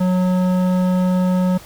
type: tone with hard clipping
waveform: sine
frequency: 183 Hz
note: F#3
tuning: 19 cents flat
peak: -16 dBFS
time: 0-1.58 s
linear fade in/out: 10 ms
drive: 12 dB
effects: pink hiss -41 dBFS RMS until 1.65 s